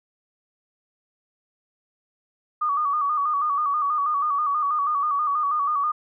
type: tone with vibrato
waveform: sine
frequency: 1174.7 Hz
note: D6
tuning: in tune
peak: -20 dBFS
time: 2.61-5.92 s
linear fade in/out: 10 ms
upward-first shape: square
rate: 6.2 Hz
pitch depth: 66 cents each way
effects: none